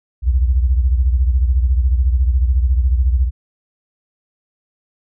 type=beating tone pair; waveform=sine; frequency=61.74 / 75.74 Hz; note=B1 / D#2; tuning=0 / -46 cents; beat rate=14 Hz; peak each=-12 / -19 dBFS; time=0.22-3.31 s; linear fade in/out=50 ms; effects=none